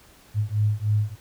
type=beating tone pair; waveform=sine; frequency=104 / 107.3 Hz; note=G#2 / A2; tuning=+3 / -43 cents; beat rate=3.3 Hz; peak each=-23 dBFS; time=0.34-1.16 s; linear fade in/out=50 ms; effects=pink hiss -53 dBFS RMS until 1.2 s